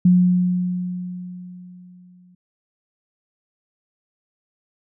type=tone with exponential decay; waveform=sine; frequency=180 Hz; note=F#3; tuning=47 cents flat; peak=-9 dBFS; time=0.05-2.35 s; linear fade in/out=5 ms; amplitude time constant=500 ms; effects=none